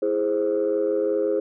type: chord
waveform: sine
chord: E augmented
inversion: none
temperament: equal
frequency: 329.6 / 415.3 / 523.3 Hz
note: E4 / G#4 / B#4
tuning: 0 / 0 / 0 cents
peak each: -26 / -22 / -23 dBFS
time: 0.02-1.4 s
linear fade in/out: 5 ms
effects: tanh soft clip ceiling -14 dBFS